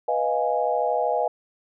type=chord; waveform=sine; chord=F half-diminished seventh; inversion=second; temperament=equal with one note detuned; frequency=493.9 / 622.3 / 695.2 / 830.6 Hz; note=Cb5 / Eb5 / F5 / Ab5; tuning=0 / 0 / -8 / 0 cents; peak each=-26 dBFS; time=0.08-1.28 s; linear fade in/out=5 ms; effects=none